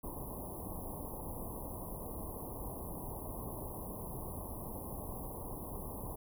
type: band-stop noise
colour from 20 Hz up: pink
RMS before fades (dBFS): -43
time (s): 0.03-6.16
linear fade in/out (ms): 10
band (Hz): 1100 to 10000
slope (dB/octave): 96
effects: none